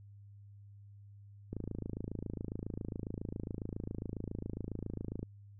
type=click train; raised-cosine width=3 ms; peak=-26 dBFS; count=102; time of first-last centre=1.53-5.23 s; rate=27.3 Hz; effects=added 101 Hz sine -52 dBFS peak until 5.59 s